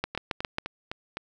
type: two click trains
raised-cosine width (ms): 0.3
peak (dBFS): -17 / -11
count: 5 / 5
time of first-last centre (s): 0.15-1.17 / 0.04-0.584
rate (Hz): 3.92 / 7.35
effects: none